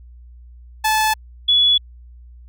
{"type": "tone pair in turn", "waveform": ["sawtooth", "sine"], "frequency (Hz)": [868, 3404], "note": ["A5", "G#7"], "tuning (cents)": [-24, 42], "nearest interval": "2 octaves", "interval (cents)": 2366, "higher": "second", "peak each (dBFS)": -11, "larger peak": "neither", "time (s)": [[0.84, 1.14], [1.48, 1.78]], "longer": "neither", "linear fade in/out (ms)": 10, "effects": ["added 60 Hz sine -39 dBFS peak until 2.48 s"]}